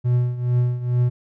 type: tone with tremolo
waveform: triangle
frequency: 122.9 Hz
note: B2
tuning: 8 cents flat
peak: -12 dBFS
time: 0.04-1.1 s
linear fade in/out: 20 ms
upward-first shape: triangle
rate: 2.3 Hz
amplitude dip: 80%
effects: none